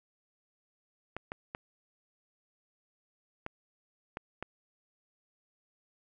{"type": "clicks", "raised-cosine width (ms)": 0.5, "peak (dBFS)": -22, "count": 6, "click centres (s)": [1.166, 1.319, 1.549, 3.464, 4.171, 4.426], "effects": []}